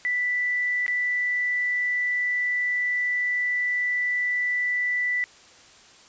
sine tone with dropouts, 1975.5 Hz, B6, in tune, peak -22 dBFS, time 0.05-5.24 s, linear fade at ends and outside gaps 0 ms, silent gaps 0.864-0.88 s, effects white hiss -51 dBFS RMS until 6.08 s + resampled to 16000 Hz

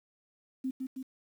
sine tone with echo, 261.5 Hz, C4, 1 cent flat, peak -30 dBFS, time 0.64-0.71 s, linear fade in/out 10 ms, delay 160 ms, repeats 2, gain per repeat -3 dB, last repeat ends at 1.03 s, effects 10-bit

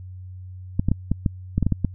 clicks, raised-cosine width 5 ms, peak -7 dBFS, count 10, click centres 0.795 / 0.886 / 0.916 / 1.116 / 1.262 / 1.58 / 1.627 / 1.666 / 1.723 / 1.847 s, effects added 92 Hz sine -35 dBFS peak until 1.94 s

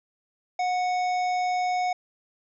harmonic tone with a mistuned harmonic, 740 Hz, F#5, in tune, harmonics 1 / 3 / 5 / 7 / 9, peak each -23 / -34 / -46 / -43 / -48 dBFS, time 0.59-1.93 s, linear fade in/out 5 ms, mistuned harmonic 1, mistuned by -30 cents, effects none

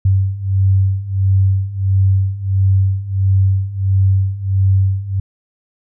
sine beating tone pair, 95.4 / 96.9 Hz, G2 / G2, -47 / -20 cents, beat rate 1.5 Hz, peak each -16 / -13 dBFS, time 0.05-5.2 s, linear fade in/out 5 ms, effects none

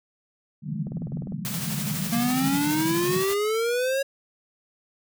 pink band-pass noise, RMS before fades -31 dBFS, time 0.62-3.24 s, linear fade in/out 50 ms, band 140 to 210 Hz, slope 48 dB/octave
click train, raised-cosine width 2 ms, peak -25 dBFS, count 10, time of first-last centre 0.87-1.322 s, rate 19.9 Hz
white noise with tremolo, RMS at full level -31 dBFS, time 1.45-3.34 s, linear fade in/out 0 ms, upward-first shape sine, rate 12 Hz, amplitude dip 35%
square exponential sweep, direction up, 230 to 554.4 Hz, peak -23 dBFS, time 2.12-4.03 s, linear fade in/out 10 ms
effects none

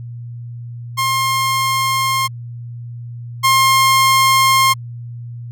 sawtooth tone pair in turn, 1065 / 1065 Hz, C6 / C6, +30 / +30 cents, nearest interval unison, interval 0 cents, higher neither, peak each -11 / -6 dBFS, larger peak second, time 0.97-2.28 / 3.43-4.74 s, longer neither, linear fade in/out 20 ms, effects added 119 Hz sine -27 dBFS peak until 5.51 s

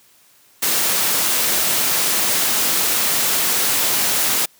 white high-pass noise, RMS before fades -18 dBFS, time 0.62-4.46 s, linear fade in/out 10 ms, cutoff 130 Hz, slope 12 dB/octave, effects white hiss -53 dBFS RMS until 4.59 s + high-pass 80 Hz 12 dB/octave

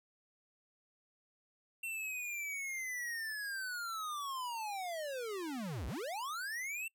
square linear two-way sweep, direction down then up, 2720 to 51.91 to 2720 Hz, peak -39 dBFS, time 1.83-6.88 s, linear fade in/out 5 ms, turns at 5.87 s, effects noise-tail reverb RT60 0.1 s tail -24 dB re dry

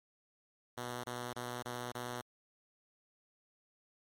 5% pulse tone bursts, 122.1 Hz, B2, 19 cents flat, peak -28 dBFS, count 5, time 0.77-2.216 s, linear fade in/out 10 ms, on 270 ms, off 24 ms, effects MP3 64 kbps

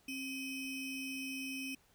square ring-modulated tone, 1396.9 Hz, F6, in tune, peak -37 dBFS, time 0.08-1.75 s, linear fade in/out 5 ms, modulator 1130 Hz, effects pink hiss -69 dBFS RMS until 1.94 s

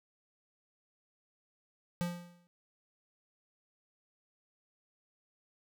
square tone with exponential decay, 174.61 Hz, F3, in tune, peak -30 dBFS, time 2.01-2.47 s, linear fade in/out 0 ms, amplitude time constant 99 ms, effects none

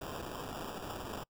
white noise with sample-and-hold, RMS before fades -42 dBFS, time 0.01-1.24 s, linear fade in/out 10 ms, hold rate 2100 Hz, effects noise-tail reverb RT60 0.1 s tail -25 dB re dry

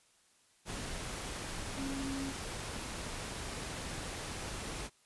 sine tone in noise, 271.8 Hz, C#4, 34 cents flat, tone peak -37 dBFS, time 1.75-2.34 s, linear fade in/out 50 ms, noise pink, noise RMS -41 dBFS, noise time 0.65-4.9 s, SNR +1 dB, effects white hiss -68 dBFS RMS until 5.05 s + resampled to 24000 Hz

